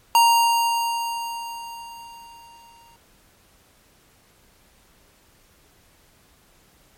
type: tone with exponential decay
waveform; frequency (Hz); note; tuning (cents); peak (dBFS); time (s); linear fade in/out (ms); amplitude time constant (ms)
square; 932.3; A#5; 0; -12; 0.15-2.96; 1; 610
effects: pink hiss -57 dBFS RMS until 6.97 s + MP3 64 kbps